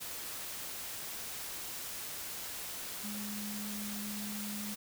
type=tone in noise; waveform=sine; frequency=207.7 Hz; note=G#3; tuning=in tune; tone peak=-40 dBFS; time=3.03-4.75 s; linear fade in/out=20 ms; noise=white; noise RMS=-42 dBFS; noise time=0-4.76 s; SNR=-1 dB; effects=none

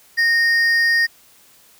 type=tone pair together; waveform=triangle; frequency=1849 / 4881 Hz; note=A#6 / D#8; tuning=-15 / -34 cents; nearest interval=octave + perfect fourth; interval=1681 cents; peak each=-12 / -23 dBFS; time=0.17-1.07 s; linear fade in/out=20 ms; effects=white hiss -51 dBFS RMS until 1.79 s

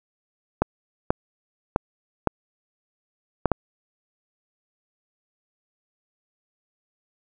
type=clicks; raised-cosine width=1 ms; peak=-4 dBFS; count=6; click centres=0.62 / 1.105 / 1.761 / 2.273 / 3.457 / 3.517 s; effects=none

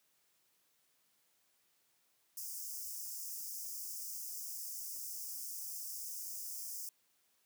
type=high-pass noise; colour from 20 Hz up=white; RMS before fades=-44 dBFS; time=2.37-6.89 s; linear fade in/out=2 ms; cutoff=5000 Hz; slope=96 dB/octave; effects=white hiss -75 dBFS RMS until 7.45 s + high-pass 100 Hz 12 dB/octave

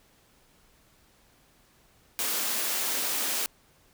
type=high-pass noise; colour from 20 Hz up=white; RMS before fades=-29 dBFS; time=2.19-3.46 s; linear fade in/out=0 ms; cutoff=200 Hz; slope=48 dB/octave; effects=pink hiss -62 dBFS RMS until 3.93 s

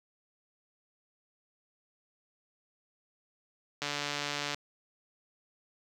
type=click train; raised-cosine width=0.2 ms; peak=-16 dBFS; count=106; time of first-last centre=3.82-4.544 s; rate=145 Hz; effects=high-pass 80 Hz 12 dB/octave + 9-bit

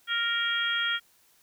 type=harmonic tone; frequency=466.2 Hz; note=A#4; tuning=in tune; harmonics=3 / 4 / 5 / 6 / 7; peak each=-29 / -32 / -37 / -40 / -29 dBFS; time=0.07-1 s; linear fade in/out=50 ms; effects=white hiss -63 dBFS RMS until 1.42 s

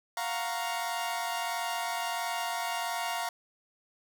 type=chord; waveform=sawtooth; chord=Gb major seventh; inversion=third; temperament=equal; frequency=698.5 / 740 / 932.3 / 1108.7 Hz; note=F5 / Gb5 / Bb5 / Db6; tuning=0 / 0 / 0 / 0 cents; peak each=-31 / -37 / -31 / -37 dBFS; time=0.17-3.29 s; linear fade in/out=2 ms; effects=none

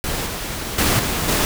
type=noise with level steps; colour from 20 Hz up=pink; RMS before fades=-24 / -27 / -17 / -22 / -18 dBFS; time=0.04-1.45 s; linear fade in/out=0 ms; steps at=0.26 / 0.78 / 0.99 / 1.28 s; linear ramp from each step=5 ms; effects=none

